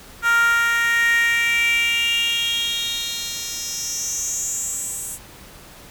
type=tone with high-pass filter sweep; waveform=10% pulse; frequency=466.2 Hz; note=A#4; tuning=in tune; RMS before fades=-21 dBFS; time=0.22-5.19 s; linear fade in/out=50 ms; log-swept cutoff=1300 to 9200 Hz; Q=5.8; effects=pink hiss -43 dBFS RMS until 5.9 s